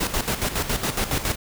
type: noise with tremolo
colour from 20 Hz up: pink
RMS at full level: -23 dBFS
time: 0-1.36 s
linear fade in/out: 10 ms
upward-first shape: square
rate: 7.2 Hz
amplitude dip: 65%
effects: none